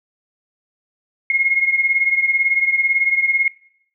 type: beating tone pair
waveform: sine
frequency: 2151 / 2169 Hz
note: C7 / C#7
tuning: +47 / -38 cents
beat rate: 18 Hz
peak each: -16 / -20 dBFS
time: 1.3-3.48 s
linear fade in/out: 2 ms
effects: noise-tail reverb RT60 0.7 s tail -19 dB re dry